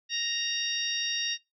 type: harmonic tone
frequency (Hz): 932.3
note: A#5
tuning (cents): 0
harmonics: 2 / 3 / 4 / 5 / 6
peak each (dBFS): -37 / -33 / -32 / -39 / -34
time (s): 0.09-1.38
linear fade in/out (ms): 50
effects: noise-tail reverb RT60 0.2 s tail -21 dB re dry